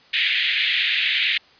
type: band-pass noise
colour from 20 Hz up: pink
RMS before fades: -21 dBFS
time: 0.13-1.38 s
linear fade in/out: 10 ms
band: 1900 to 3800 Hz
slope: 48 dB/octave
effects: white hiss -52 dBFS RMS until 1.59 s + resampled to 11025 Hz